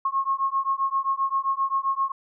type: beating tone pair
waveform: sine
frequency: 1081 / 1088.6 Hz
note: C#6 / C#6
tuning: -44 / -32 cents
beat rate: 7.6 Hz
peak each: -25 dBFS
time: 0.05-2.12 s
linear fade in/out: 5 ms
effects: none